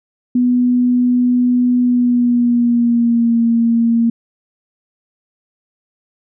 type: tone with pitch glide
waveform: sine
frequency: 246.8 to 231.6 Hz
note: B3 to A#3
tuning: -1 to -11 cents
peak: -10 dBFS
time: 0.35-4.1 s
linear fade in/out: 5 ms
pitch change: -110 cents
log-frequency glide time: 1.8-3.4 s
effects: none